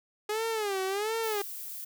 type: tone with vibrato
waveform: sawtooth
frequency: 414.6 Hz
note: G#4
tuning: 3 cents flat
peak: -25 dBFS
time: 0.29-1.42 s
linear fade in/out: 5 ms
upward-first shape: sine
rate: 1.4 Hz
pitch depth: 160 cents each way
type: noise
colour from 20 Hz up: violet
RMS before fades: -40 dBFS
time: 1.23-1.85 s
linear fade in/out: 10 ms
effects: none